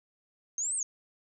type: linear two-way sweep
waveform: sine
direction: up then down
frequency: 6272 to 8700 to 6272 Hz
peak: -29 dBFS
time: 0.58-0.83 s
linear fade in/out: 2 ms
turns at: 0.76 s
effects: none